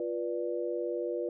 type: chord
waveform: sine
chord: B diminished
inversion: second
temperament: equal with one note detuned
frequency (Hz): 349.2 / 488.2 / 587.3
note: F4 / B4 / D5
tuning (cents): 0 / -20 / 0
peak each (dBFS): -34 / -34 / -37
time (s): 0-1.29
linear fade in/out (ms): 2
effects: none